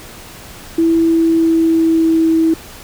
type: tone with pitch glide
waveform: sine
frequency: 329.6 to 324.3 Hz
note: E4 to E4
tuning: 0 to -28 cents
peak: -9 dBFS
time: 0.78-2.54 s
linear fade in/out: 5 ms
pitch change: -28 cents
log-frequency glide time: 0.97-2.29 s
effects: pink hiss -35 dBFS RMS until 2.83 s